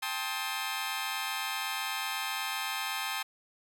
15% pulse chord, A half-diminished seventh, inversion third, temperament just, 792 / 880 / 1056 / 1267.2 Hz, G5 / A5 / C6 / Eb6, +18 / 0 / +16 / +31 cents, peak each -32 dBFS, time 0.02-3.23 s, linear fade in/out 10 ms, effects none

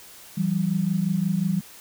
sine tone pair together, 166.9 / 192.53 Hz, E3 / G3, +22 / -31 cents, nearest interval major second, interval 247 cents, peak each -24 / -23 dBFS, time 0.37-1.61 s, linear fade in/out 10 ms, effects white hiss -46 dBFS RMS until 1.8 s

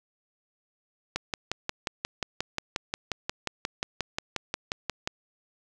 click train, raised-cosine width 0.2 ms, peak -11 dBFS, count 23, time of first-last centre 1.16-5.075 s, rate 5.62 Hz, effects none

